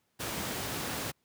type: noise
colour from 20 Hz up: pink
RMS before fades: -35 dBFS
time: 0.19-1.12 s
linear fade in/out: 20 ms
effects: pink hiss -75 dBFS RMS until 1.24 s + high-pass 100 Hz 12 dB/octave